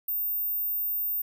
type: tone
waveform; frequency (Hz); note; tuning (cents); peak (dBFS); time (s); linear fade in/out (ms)
sine; 14590; A#9; -38; -26; 0.08-1.22; 5
effects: none